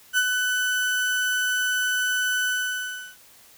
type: tone with ADSR envelope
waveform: 35% pulse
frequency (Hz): 1498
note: F#6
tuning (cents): +21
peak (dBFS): -15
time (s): 0.13-3.17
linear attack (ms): 46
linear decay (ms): 55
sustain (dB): -5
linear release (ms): 710
effects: white hiss -52 dBFS RMS until 3.57 s